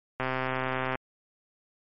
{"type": "click train", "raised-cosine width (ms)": 0.5, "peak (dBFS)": -14, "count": 99, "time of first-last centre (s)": [0.2, 0.954], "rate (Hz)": 130, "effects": ["MP3 32 kbps"]}